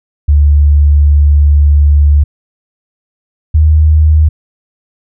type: tone pair in turn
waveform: sine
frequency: 72.9 / 77.23 Hz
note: D2 / D#2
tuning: -12 / -12 cents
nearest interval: minor second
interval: 100 cents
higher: second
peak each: -3 dBFS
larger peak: neither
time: 0.28-2.24 / 3.54-4.29 s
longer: first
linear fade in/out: 10 ms
effects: none